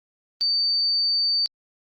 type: tone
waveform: sine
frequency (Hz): 4590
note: D8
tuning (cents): -40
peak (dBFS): -19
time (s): 0.41-1.46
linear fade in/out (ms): 0
effects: Opus 24 kbps